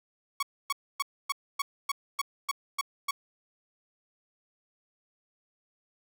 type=tone bursts; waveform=sawtooth; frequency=1115 Hz; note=C#6; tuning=10 cents sharp; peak=-23 dBFS; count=10; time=0.4-3.11 s; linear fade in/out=5 ms; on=28 ms; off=270 ms; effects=none